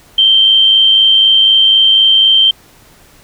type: tone with amplitude modulation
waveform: sine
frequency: 3135 Hz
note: G7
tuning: 1 cent flat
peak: -3 dBFS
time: 0.18-2.51 s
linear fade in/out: 5 ms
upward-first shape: sine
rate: 104 Hz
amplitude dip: 40%
effects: pink hiss -44 dBFS RMS until 3.23 s